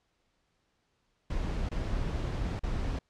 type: noise with dropouts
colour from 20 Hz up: brown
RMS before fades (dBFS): -32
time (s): 1.3-2.99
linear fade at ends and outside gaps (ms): 5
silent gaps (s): 1.69-1.714 / 2.594-2.634
effects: pink hiss -75 dBFS RMS until 3.09 s + low-pass 6000 Hz 12 dB/octave